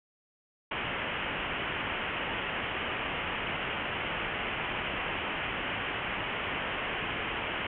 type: low-pass noise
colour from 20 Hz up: white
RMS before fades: -34 dBFS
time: 0.71-7.67 s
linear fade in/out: 5 ms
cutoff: 3100 Hz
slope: 96 dB/octave
effects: none